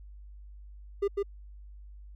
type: tone with echo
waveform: triangle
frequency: 400.7 Hz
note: G4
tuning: 38 cents sharp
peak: -22 dBFS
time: 1.02-1.08 s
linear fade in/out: 10 ms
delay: 150 ms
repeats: 1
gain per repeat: -2 dB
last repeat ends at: 1.23 s
effects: added 50 Hz sine -45 dBFS peak until 2.15 s